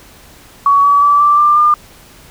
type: tone with pitch steps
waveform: sine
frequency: 1126 / 1141.1 / 1156.3 / 1171.8 / 1187.5 / 1203.3 Hz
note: C#6 / C#6 / D6 / D6 / D6 / D6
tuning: +27 / +50 / -27 / -4 / +19 / +42 cents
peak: -6 dBFS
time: 0.66-1.74 s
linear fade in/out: 2 ms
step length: 180 ms
effects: pink hiss -41 dBFS RMS until 2.3 s